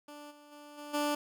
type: tone with level steps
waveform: 15% pulse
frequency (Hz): 293.7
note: D4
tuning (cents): 0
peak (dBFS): -40 / -48 / -43 / -37 / -23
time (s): 0.08-1.15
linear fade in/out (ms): 5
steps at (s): 0.3 / 0.51 / 0.77 / 0.93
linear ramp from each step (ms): 20
effects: none